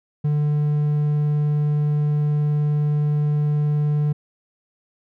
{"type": "tone", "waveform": "triangle", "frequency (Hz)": 148.4, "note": "D3", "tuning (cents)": 18, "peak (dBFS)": -15, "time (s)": [0.24, 4.13], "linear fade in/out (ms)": 10, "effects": []}